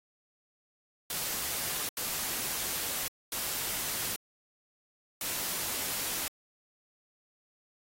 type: noise bursts at uneven times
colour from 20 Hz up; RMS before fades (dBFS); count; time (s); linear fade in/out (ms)
white; -34; 4; 1.1-1.89 / 1.97-3.08 / 3.32-4.16 / 5.21-6.28; 2
effects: AAC 48 kbps